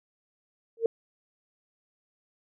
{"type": "tone with exponential growth", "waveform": "sine", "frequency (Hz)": 456.8, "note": "A#4", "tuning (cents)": -35, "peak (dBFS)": -16, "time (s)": [0.77, 0.86], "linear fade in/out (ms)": 2, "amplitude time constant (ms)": 18, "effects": []}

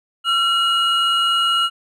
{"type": "tone pair together", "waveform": "triangle", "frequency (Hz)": [1360.7, 2886], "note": ["F6", "F#7"], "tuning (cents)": [-45, -44], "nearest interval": "octave + minor second", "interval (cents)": 1301, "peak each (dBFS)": -16, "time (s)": [0.24, 1.7], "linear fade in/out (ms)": 50, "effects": []}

